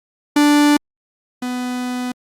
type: tone pair in turn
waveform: 45% pulse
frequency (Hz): 293.3 / 249.1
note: D4 / B3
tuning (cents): -2 / +15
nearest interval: minor third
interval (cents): 283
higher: first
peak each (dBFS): -10 / -21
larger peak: first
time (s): 0.36-0.77 / 1.42-2.12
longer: second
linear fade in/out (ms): 5
effects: low-pass 12000 Hz 12 dB/octave + Opus 48 kbps